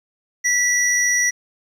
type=tone pair together; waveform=sine; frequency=1964 / 5798 Hz; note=B6 / F#8; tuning=-10 / -36 cents; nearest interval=octave + perfect fifth; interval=1874 cents; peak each=-16 dBFS; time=0.44-1.31 s; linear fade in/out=20 ms; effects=tanh soft clip ceiling -12 dBFS + 8-bit